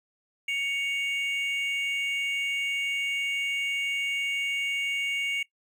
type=tone pair together; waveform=triangle; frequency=2227 / 2803 Hz; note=C#7 / F7; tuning=+7 / +6 cents; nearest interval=major third; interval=399 cents; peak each=-26 / -29 dBFS; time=0.48-5.43 s; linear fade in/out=5 ms; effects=noise-tail reverb RT60 0.1 s tail -20 dB re dry + tanh soft clip ceiling -17 dBFS